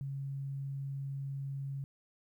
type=tone; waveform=sine; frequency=137.7 Hz; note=C#3; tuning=11 cents flat; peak=-36 dBFS; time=0.01-1.84 s; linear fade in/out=0 ms; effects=12-bit